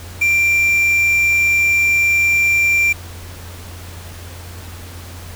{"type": "tone with quantisation", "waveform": "triangle", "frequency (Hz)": 2365, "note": "D7", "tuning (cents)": 12, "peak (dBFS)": -10, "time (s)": [0.21, 2.93], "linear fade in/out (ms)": 10, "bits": 5, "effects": ["added 87 Hz sine -32 dBFS peak until 5.35 s", "pink hiss -37 dBFS RMS until 5.35 s"]}